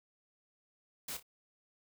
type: noise with echo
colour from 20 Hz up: white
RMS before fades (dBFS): -41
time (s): 1.08-1.17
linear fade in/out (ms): 5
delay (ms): 29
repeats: 2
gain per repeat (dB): -11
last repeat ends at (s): 1.228
effects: none